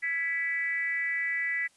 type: tone with frequency modulation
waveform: sine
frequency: 1975.5 Hz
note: B6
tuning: in tune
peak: -27 dBFS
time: 0.02-1.68 s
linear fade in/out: 20 ms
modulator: 309 Hz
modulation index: 0.64
effects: white hiss -64 dBFS RMS until 1.76 s + resampled to 24000 Hz

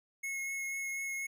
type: tone with vibrato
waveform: square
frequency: 2174 Hz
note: C#7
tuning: 34 cents flat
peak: -36 dBFS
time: 0.23-1.27 s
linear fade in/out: 10 ms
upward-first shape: sine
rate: 4.1 Hz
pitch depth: 9 cents each way
effects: none

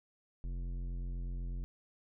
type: tone with tanh clipping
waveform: triangle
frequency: 44.05 Hz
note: F1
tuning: 16 cents sharp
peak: -38 dBFS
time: 0.44-1.64 s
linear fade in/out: 0 ms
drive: 17 dB
effects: none

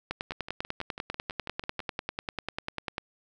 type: two click trains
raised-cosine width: 0.3 ms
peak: -23 / -15 dBFS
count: 10 / 30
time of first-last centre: 0.32-1.803 / 0.11-2.981 s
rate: 6.07 / 10.1 Hz
effects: none

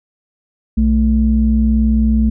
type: tone pair together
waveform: sine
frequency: 61.74 / 220 Hz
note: B1 / A3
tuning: 0 / 0 cents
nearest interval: octave + minor seventh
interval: 2200 cents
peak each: -12 dBFS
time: 0.77-2.3 s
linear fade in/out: 10 ms
effects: tanh soft clip ceiling -2 dBFS

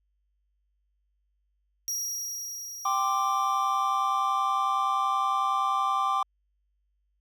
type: tone with exponential decay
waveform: 40% pulse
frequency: 5690 Hz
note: F8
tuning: 31 cents sharp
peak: -27 dBFS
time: 1.88-5.61 s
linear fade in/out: 0 ms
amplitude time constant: 810 ms
type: chord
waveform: triangle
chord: G suspended fourth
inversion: none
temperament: just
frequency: 784 / 1045.3 / 1176 Hz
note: G5 / C6 / D6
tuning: 0 / -2 / +2 cents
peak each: -28 / -28 / -24 dBFS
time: 2.85-6.23 s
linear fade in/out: 5 ms
effects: added 50 Hz sine -70 dBFS peak until 7.2 s

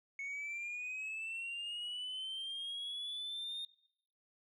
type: linear sweep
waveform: sine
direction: up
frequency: 2201 to 3679 Hz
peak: -37 dBFS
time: 0.19-3.65 s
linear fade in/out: 2 ms
effects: noise-tail reverb RT60 0.7 s tail -22 dB re dry + tanh soft clip ceiling -38 dBFS

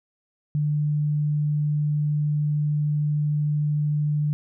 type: tone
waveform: sine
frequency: 148.9 Hz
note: D3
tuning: 24 cents sharp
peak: -20 dBFS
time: 0.55-4.33 s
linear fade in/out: 0 ms
effects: none

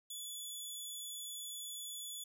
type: tone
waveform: 15% pulse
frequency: 3432 Hz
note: A7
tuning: 44 cents flat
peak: -36 dBFS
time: 0.1-2.24 s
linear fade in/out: 5 ms
effects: none

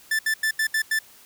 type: tone bursts at uneven times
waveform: 45% pulse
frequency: 1760 Hz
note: A6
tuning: in tune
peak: -20 dBFS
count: 6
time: 0.11-0.19 / 0.26-0.34 / 0.43-0.51 / 0.59-0.67 / 0.74-0.82 / 0.91-0.99 s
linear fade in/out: 5 ms
effects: white hiss -51 dBFS RMS until 1.25 s

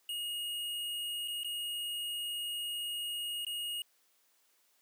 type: tone with dropouts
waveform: square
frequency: 2869 Hz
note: F7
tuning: 46 cents sharp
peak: -36 dBFS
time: 0.09-3.82 s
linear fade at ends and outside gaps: 2 ms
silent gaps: 1.277-1.281 / 1.434-1.445 / 3.449-3.466 s
effects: white hiss -71 dBFS RMS until 4.81 s + high-pass 300 Hz 12 dB/octave

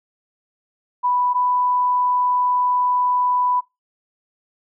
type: tone pair in turn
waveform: sine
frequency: 987.8 / 992 Hz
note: B5 / B5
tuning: 0 / +7 cents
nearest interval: unison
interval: 7 cents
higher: second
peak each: -16 dBFS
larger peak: neither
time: 1.03-1.34 / 1.34-3.61 s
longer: second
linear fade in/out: 20 ms
effects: noise-tail reverb RT60 0.2 s tail -21 dB re dry

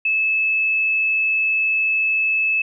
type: tone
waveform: sine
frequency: 2607 Hz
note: E7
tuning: 20 cents flat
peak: -16 dBFS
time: 0.05-2.62 s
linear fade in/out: 5 ms
effects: none

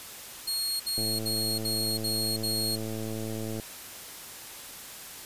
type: tone bursts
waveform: sawtooth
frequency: 4287 Hz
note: C8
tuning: 41 cents sharp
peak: -25 dBFS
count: 6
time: 0.47-2.76 s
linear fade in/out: 10 ms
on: 330 ms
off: 62 ms
type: click train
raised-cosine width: 2 ms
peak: -23 dBFS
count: 289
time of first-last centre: 0.98-3.598 s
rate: 110 Hz
effects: white hiss -43 dBFS RMS until 5.25 s + resampled to 32000 Hz

